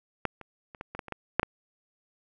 clicks, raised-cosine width 0.5 ms, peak -11 / -28 / -29 / -22 / -23 / -19 / -27 / -18 / -6 / -11 dBFS, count 10, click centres 0.253 / 0.413 / 0.748 / 0.811 / 0.95 / 0.992 / 1.083 / 1.123 / 1.396 / 1.431 s, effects none

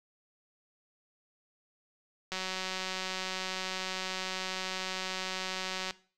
click train, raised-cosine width 0.2 ms, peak -18 dBFS, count 672, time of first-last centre 2.32-5.908 s, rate 187 Hz, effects noise-tail reverb RT60 0.4 s tail -18 dB re dry

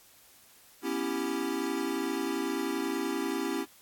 square chord, C# half-diminished seventh, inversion third, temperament equal, 246.9 / 277.2 / 329.6 / 392 Hz, B3 / C#4 / E4 / G4, 0 / 0 / 0 / 0 cents, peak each -39 / -35 / -35 / -36 dBFS, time 0.82-3.66 s, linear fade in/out 50 ms, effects white hiss -58 dBFS RMS until 3.81 s + AAC 64 kbps

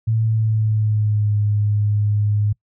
sine tone with pitch glide, 111.7 to 104.22 Hz, A2 to G#2, +27 to +7 cents, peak -15 dBFS, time 0.07-2.53 s, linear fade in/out 10 ms, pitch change -120 cents, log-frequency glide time 0.21-1.34 s, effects noise-tail reverb RT60 0.1 s tail -24 dB re dry

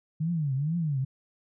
sine tone with vibrato, 150.8 Hz, D3, 46 cents sharp, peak -25 dBFS, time 0.2-1.05 s, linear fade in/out 10 ms, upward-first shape triangle, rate 2.2 Hz, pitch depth 270 cents each way, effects none

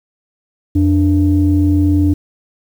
sine tone pair together, 87.21 / 293.7 Hz, F2 / D4, -2 / 0 cents, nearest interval octave + major sixth, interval 2102 cents, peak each -11 dBFS, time 0.75-2.14 s, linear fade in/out 10 ms, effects tanh soft clip ceiling -3 dBFS + 7-bit

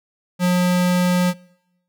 square tone, 179.4 Hz, F3, 47 cents sharp, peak -15 dBFS, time 0.39-1.34 s, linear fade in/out 50 ms, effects noise-tail reverb RT60 0.9 s tail -25 dB re dry

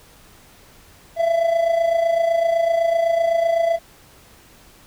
triangle tone with amplitude modulation, 669 Hz, E5, 25 cents sharp, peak -11 dBFS, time 1.16-3.79 s, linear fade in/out 50 ms, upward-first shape sine, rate 27.9 Hz, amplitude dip 60%, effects pink hiss -49 dBFS RMS until 4.86 s

